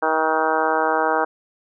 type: harmonic tone with a mistuned harmonic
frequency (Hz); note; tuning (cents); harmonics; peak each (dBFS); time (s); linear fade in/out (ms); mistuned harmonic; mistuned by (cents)
158.6; D#3; +33; 2 / 3 / 4 / 5 / 6 / 7 / 8 / 9 / 10; -29 / -24 / -25 / -23 / -24 / -28 / -27 / -28 / -28; 0.02-1.25; 10; 10; -32
effects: none